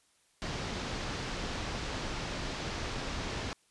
pink low-pass noise, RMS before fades -37 dBFS, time 0.42-3.53 s, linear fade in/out 0 ms, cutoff 6000 Hz, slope 24 dB/octave, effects white hiss -69 dBFS RMS until 3.7 s + resampled to 24000 Hz

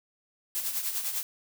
blue noise with tremolo, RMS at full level -29 dBFS, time 0.55-1.23 s, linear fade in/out 0 ms, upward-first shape triangle, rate 10 Hz, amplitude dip 65%, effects none

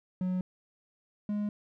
triangle tone pair in turn, 183.5 / 207.6 Hz, F#3 / G#3, -14 / 0 cents, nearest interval major second, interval 214 cents, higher second, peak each -26 / -27 dBFS, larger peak first, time 0.21-0.41 / 1.29-1.49 s, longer neither, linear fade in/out 2 ms, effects none

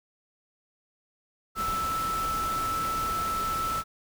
sine tone in noise, 1318.5 Hz, E6, in tune, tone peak -27 dBFS, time 1.55-3.84 s, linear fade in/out 50 ms, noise pink, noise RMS -36 dBFS, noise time 1.55-3.84 s, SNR +6 dB, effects none

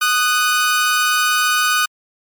sawtooth tone pair together, 1238 / 1488.7 Hz, D#6 / F#6, -9 / +10 cents, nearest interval minor third, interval 319 cents, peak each -13 dBFS, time 0.01-1.86 s, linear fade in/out 10 ms, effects MP3 96 kbps

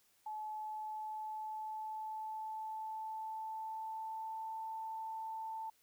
sine tone with pitch glide, 859 to 887.2 Hz, A5 to A5, -42 to +14 cents, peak -40 dBFS, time 0.26-5.7 s, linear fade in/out 5 ms, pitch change +56 cents, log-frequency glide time 0.4-4.6 s, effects white hiss -72 dBFS RMS until 5.82 s

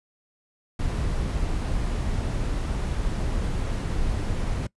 brown noise, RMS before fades -26 dBFS, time 0.79-4.67 s, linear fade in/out 5 ms, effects noise-tail reverb RT60 0.1 s tail -22 dB re dry + resampled to 24000 Hz

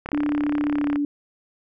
click train, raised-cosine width 0.5 ms, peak -15 dBFS, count 32, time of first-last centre 0.06-0.959 s, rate 34.5 Hz
sine tone with pitch glide, 293.7 to 289.3 Hz, D4 to D4, 0 to -26 cents, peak -20 dBFS, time 0.13-1.05 s, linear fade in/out 2 ms, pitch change -26 cents, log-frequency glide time 0.7-0.89 s
effects none

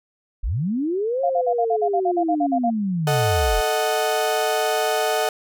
sine linear two-way sweep, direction up then down, 32.62 to 550 to 32.62 Hz, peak -20 dBFS, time 0.43-3.61 s, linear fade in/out 10 ms, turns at 1.23 s
sine tone bursts, 700 Hz, F5, 4 cents sharp, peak -18 dBFS, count 13, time 1.23-2.703 s, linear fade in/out 10 ms, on 69 ms, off 48 ms
35% pulse chord, D# diminished, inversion second, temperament equal, 440 / 622.3 / 740 Hz, A4 / D#5 / F#5, 0 / 0 / 0 cents, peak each -22 dBFS, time 3.07-5.29 s, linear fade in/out 2 ms
effects none

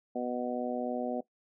harmonic tone, 123.47 Hz, B2, in tune, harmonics 2 / 3 / 4 / 5 / 6, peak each -35 / -40 / -37 / -37 / -38 dBFS, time 0.15-1.21 s, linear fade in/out 10 ms, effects noise-tail reverb RT60 0.1 s tail -17 dB re dry

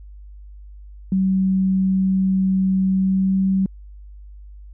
sine tone with pitch glide, 189.8 to 191.34 Hz, F#3 to G3, +44 to -42 cents, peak -15 dBFS, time 1.12-3.66 s, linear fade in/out 2 ms, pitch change +14 cents, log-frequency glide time 3-3.39 s, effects added 50 Hz sine -37 dBFS peak until 4.73 s

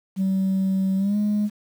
sine tone with pitch glide, 191.3 to 208.6 Hz, G3 to G#3, -42 to +8 cents, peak -17 dBFS, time 0.16-1.5 s, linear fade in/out 50 ms, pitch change +150 cents, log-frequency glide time 0.97-1.17 s, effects tanh soft clip ceiling -17 dBFS + 8-bit

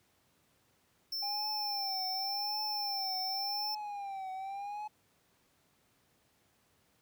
square tone, 5350 Hz, E8, 25 cents sharp, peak -35 dBFS, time 1.12-3.75 s, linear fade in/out 5 ms
triangle tone with vibrato, 800 Hz, G5, 35 cents sharp, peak -36 dBFS, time 1.22-4.88 s, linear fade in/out 10 ms, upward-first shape triangle, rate 0.89 Hz, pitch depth 110 cents each way
effects pink hiss -71 dBFS RMS until 7.01 s + high-pass 80 Hz 12 dB/octave

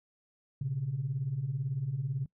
sine beating tone pair, 120 / 138 Hz, B2 / C#3, -49 / -7 cents, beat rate 18 Hz, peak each -36 / -31 dBFS, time 0.61-2.26 s, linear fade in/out 5 ms, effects noise-tail reverb RT60 0.1 s tail -23 dB re dry + tanh soft clip ceiling -23 dBFS

